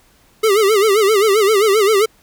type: tone with vibrato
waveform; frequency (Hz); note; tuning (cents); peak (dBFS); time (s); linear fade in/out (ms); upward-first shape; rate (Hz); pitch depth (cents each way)
square; 415.3; G#4; 0; -11; 0.43-2.06; 10; sine; 7.6; 130
effects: pink hiss -53 dBFS RMS until 2.22 s